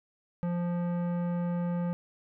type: tone with tanh clipping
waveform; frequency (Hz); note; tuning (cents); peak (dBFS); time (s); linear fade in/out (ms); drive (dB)
sine; 174.4; F3; -2; -30; 0.43-1.93; 0; 15
effects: none